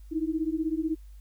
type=beating tone pair; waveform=sine; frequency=310 / 326 Hz; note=D#4 / E4; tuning=-6 / -19 cents; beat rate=16 Hz; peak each=-29 dBFS; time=0.11-0.96 s; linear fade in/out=20 ms; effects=added 50 Hz sine -44 dBFS peak until 1.2 s + white hiss -67 dBFS RMS until 1.2 s